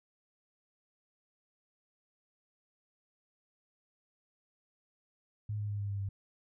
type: tone with pitch steps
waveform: sine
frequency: 105.4 / 104.01 / 102.64 / 101.28 / 99.95 / 98.63 Hz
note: G#2 / G#2 / G#2 / G#2 / G2 / G2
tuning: +26 / +3 / -20 / -43 / +34 / +11 cents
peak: -33 dBFS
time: 5.49-6.09 s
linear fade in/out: 5 ms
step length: 100 ms
effects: none